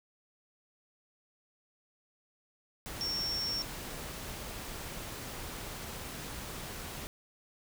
sine tone in noise, 5480 Hz, F8, 34 cents flat, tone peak -32 dBFS, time 3.01-3.62 s, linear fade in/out 0 ms, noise pink, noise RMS -42 dBFS, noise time 2.86-7.07 s, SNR +7 dB, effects none

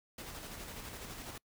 pink noise with tremolo, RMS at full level -45 dBFS, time 0.18-1.38 s, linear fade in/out 5 ms, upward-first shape square, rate 12 Hz, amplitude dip 30%, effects noise-tail reverb RT60 0.1 s tail -25 dB re dry

